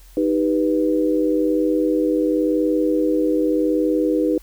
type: chord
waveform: sine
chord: Eb augmented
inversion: none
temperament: equal with one note detuned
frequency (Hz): 311.1 / 392 / 492.5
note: Eb4 / G4 / B4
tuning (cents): 0 / 0 / -5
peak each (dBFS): -18 / -23 / -21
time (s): 0.17-4.38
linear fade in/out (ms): 2
effects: added 44 Hz sine -43 dBFS peak until 4.42 s + white hiss -52 dBFS RMS until 4.42 s